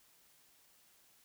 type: silence
effects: white hiss -67 dBFS RMS until 1.24 s